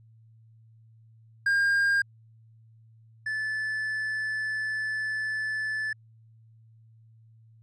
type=tone pair in turn; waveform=triangle; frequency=1610 / 1741.8 Hz; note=G6 / A6; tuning=+46 / -18 cents; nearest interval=minor second; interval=136 cents; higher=second; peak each=-19 / -26 dBFS; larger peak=first; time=1.46-2.02 / 3.26-5.93 s; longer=second; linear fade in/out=5 ms; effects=added 112 Hz sine -53 dBFS peak until 7.62 s + resampled to 24000 Hz